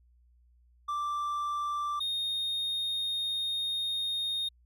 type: tone pair in turn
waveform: triangle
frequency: 1174.7 / 3699 Hz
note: D6 / A#7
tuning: 0 / -14 cents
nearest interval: octave + minor sixth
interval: 1986 cents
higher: second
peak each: -28 dBFS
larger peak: neither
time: 0.88-2 / 2-4.49 s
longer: second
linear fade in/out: 10 ms
effects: added 60 Hz sine -60 dBFS peak until 4.65 s